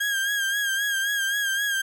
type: tone with vibrato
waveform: 35% pulse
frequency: 1619 Hz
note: G#6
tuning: 45 cents flat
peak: -21 dBFS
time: 0-1.82 s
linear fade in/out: 10 ms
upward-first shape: sine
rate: 3.8 Hz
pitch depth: 51 cents each way
effects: none